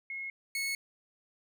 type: tone pair in turn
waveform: sine / sawtooth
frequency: 2166 / 2195 Hz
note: C#7 / C#7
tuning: -41 / -18 cents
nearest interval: unison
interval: 23 cents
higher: second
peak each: -36 / -28 dBFS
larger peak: second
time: 0.1-0.3 / 0.55-0.75 s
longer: neither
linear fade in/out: 2 ms
effects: none